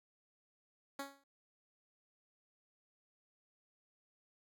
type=tone with exponential decay; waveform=10% pulse; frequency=277.2 Hz; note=C#4; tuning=in tune; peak=-30 dBFS; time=0.99-1.24 s; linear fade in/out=5 ms; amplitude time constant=54 ms; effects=none